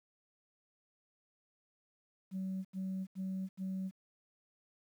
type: tone bursts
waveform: sine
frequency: 189.4 Hz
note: F#3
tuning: 41 cents sharp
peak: -34 dBFS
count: 4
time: 2.31-3.913 s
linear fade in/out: 50 ms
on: 340 ms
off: 81 ms
effects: tanh soft clip ceiling -33 dBFS + 11-bit